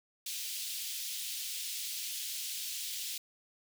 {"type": "high-pass noise", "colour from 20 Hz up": "pink", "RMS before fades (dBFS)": -39, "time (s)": [0.26, 3.18], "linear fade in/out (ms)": 5, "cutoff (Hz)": 3000, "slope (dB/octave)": 24, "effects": []}